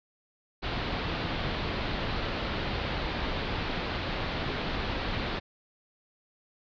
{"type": "low-pass noise", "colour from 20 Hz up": "pink", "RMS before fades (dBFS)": -32, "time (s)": [0.62, 5.4], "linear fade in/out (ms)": 20, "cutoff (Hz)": 4400, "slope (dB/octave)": 48, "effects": []}